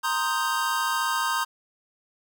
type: chord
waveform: square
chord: C minor seventh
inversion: third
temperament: equal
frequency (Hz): 932.3 / 1046.5 / 1244.5 / 1568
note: Bb5 / C6 / Eb6 / G6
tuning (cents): 0 / 0 / 0 / 0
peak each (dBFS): -30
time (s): 0.03-1.45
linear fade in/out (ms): 20
effects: 9-bit